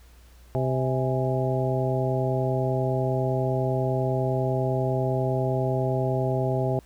harmonic tone with a mistuned harmonic, 130 Hz, C3, 11 cents flat, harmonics 1 / 2 / 3 / 4 / 5 / 6, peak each -25 / -33 / -29 / -33 / -29 / -34 dBFS, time 0.55-6.79 s, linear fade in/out 0 ms, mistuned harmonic 6, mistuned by +97 cents, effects added 60 Hz sine -49 dBFS peak until 6.85 s + pink hiss -58 dBFS RMS until 6.85 s

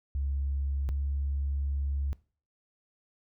sine tone pair in turn, 69.3 / 69.86 Hz, C#2 / C#2, 0 / +14 cents, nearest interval unison, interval 14 cents, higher second, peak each -27 dBFS, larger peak neither, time 0.15-0.89 / 0.89-2.13 s, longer second, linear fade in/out 0 ms, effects noise-tail reverb RT60 0.4 s tail -21 dB re dry + tanh soft clip ceiling -23 dBFS

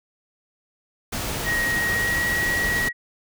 pink noise, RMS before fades -28 dBFS, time 1.12-2.89 s, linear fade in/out 10 ms
sine tone with pitch glide, 1888 to 1909.9 Hz, A#6 to A#6, +22 to +42 cents, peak -21 dBFS, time 1.44-2.93 s, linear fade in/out 50 ms, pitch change +20 cents, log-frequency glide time 1.94-2.21 s
effects none

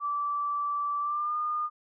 sine tone with pitch glide, 1162 to 1217 Hz, D6 to D#6, -19 to -39 cents, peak -27 dBFS, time 0-1.7 s, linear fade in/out 50 ms, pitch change +80 cents, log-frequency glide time 1-1.36 s, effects none

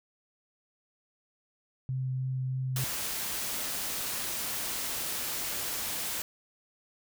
sine tone with vibrato, 130 Hz, C3, 11 cents flat, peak -29 dBFS, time 1.89-2.84 s, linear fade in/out 0 ms, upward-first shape triangle, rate 3.2 Hz, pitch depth 9 cents each way
white noise, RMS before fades -34 dBFS, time 2.76-6.22 s, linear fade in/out 2 ms
effects none

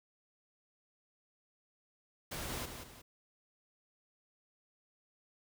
pink noise with echo, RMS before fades -41 dBFS, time 2.31-2.66 s, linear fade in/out 10 ms, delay 180 ms, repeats 2, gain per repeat -7 dB, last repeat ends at 3.02 s, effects none

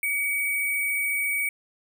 sine tone with sample-and-hold, 2264 Hz, C#7, 36 cents sharp, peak -23 dBFS, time 0.03-1.49 s, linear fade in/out 2 ms, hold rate 11025 Hz, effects none

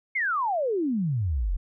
sine exponential sweep, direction down, 2217 to 38.38 Hz, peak -23 dBFS, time 0.15-1.57 s, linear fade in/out 10 ms, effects none

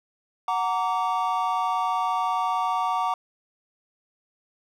triangle chord, Gb augmented, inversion none, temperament just, 740 / 925 / 1156.2 Hz, Gb5 / Bb5 / D6, 0 / -14 / -27 cents, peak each -25 dBFS, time 0.48-3.14 s, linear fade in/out 2 ms, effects none

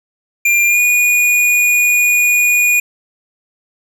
square tone with pitch glide, 2391 to 2451 Hz, D7 to D#7, +30 to -27 cents, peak -10 dBFS, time 0.45-2.8 s, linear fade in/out 5 ms, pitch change +43 cents, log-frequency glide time 0.67-0.8 s, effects none

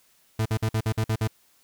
40% pulse tone bursts, 110 Hz, A2, in tune, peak -21 dBFS, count 8, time 0.39-1.275 s, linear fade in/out 5 ms, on 66 ms, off 51 ms, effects white hiss -62 dBFS RMS until 1.63 s

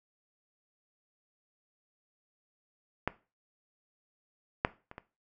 clicks, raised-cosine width 0.5 ms, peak -13 / -9 / -30 / -27 dBFS, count 4, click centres 3.076 / 4.649 / 4.914 / 4.981 s, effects noise-tail reverb RT60 0.3 s tail -17 dB re dry

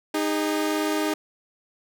sawtooth tone pair together, 309.5 / 406.5 Hz, D#4 / G#4, -9 / -37 cents, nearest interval perfect fourth, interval 472 cents, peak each -20 / -24 dBFS, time 0.14-1.14 s, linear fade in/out 5 ms, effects none

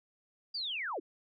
sine linear sweep, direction down, 4848 to 253.5 Hz, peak -34 dBFS, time 0.54-1 s, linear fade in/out 10 ms, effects none

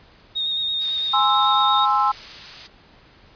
sine tone with vibrato, 3711 Hz, A#7, 9 cents flat, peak -21 dBFS, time 0.35-1.86 s, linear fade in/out 20 ms, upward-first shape square, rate 9 Hz, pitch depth 18 cents each way
blue noise, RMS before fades -31 dBFS, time 0.8-2.68 s, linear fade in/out 20 ms
sine chord, Ab augmented, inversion none, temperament equal, 830.6 / 1046.5 / 1318.5 Hz, Ab5 / C6 / E6, 0 / 0 / 0 cents, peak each -20 dBFS, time 1.13-2.12 s, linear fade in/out 10 ms
effects pink hiss -51 dBFS RMS until 3.35 s + resampled to 11025 Hz

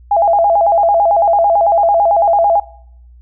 sine tone with vibrato, 740 Hz, F#5, in tune, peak -8 dBFS, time 0.11-2.6 s, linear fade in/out 5 ms, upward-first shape square, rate 9 Hz, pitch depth 170 cents each way, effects noise-tail reverb RT60 0.7 s tail -22 dB re dry + added 60 Hz sine -38 dBFS peak until 3.21 s

